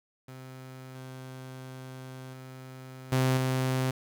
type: tone with level steps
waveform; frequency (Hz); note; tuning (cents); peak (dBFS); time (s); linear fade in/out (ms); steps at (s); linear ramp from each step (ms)
sawtooth; 130; C3; -11; -39 / -37 / -39 / -19 / -22; 0.28-3.91; 5; 0.95 / 2.33 / 3.12 / 3.37; 5
effects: 10-bit